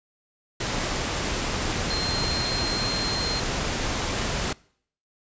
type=tone in noise; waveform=sine; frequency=4186 Hz; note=C8; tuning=in tune; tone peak=-27 dBFS; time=1.9-3.4 s; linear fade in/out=5 ms; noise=pink; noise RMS=-27 dBFS; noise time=0.6-4.53 s; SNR=-3 dB; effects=noise-tail reverb RT60 0.6 s tail -24 dB re dry + resampled to 16000 Hz